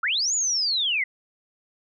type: linear two-way sweep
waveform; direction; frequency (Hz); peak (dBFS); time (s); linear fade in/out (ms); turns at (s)
sine; up then down; 1237 to 7040 to 1966; -21; 0.03-1.04; 5; 0.34
effects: none